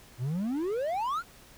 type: exponential sweep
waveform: triangle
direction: up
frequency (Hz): 113.6 to 1478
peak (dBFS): -26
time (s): 0.18-1.23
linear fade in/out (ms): 50
effects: pink hiss -54 dBFS RMS until 1.57 s